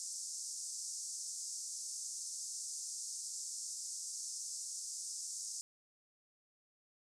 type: band-pass noise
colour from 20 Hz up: white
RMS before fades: -44 dBFS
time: 0-5.61 s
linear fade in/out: 0 ms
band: 5200 to 8800 Hz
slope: 48 dB/octave
effects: none